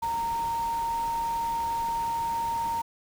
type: tone in noise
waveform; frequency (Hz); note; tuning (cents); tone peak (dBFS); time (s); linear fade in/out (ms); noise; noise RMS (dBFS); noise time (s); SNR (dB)
sine; 924; A#5; -16; -26; 0.02-2.82; 10; pink; -42; 0.02-2.82; +13
effects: none